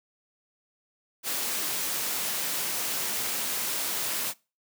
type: noise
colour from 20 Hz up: white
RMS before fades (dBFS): -30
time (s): 1.23-4.34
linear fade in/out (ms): 50
effects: noise-tail reverb RT60 0.3 s tail -23 dB re dry + high-pass 150 Hz 12 dB/octave